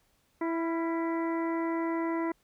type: harmonic tone with a mistuned harmonic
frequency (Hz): 330.4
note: E4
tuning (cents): +4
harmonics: 1 / 2 / 3 / 4 / 5 / 6 / 7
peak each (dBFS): -29 / -38 / -36 / -45 / -51 / -42 / -55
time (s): 0.41-2.32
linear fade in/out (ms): 5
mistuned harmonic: 4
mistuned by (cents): +54
effects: pink hiss -70 dBFS RMS until 2.43 s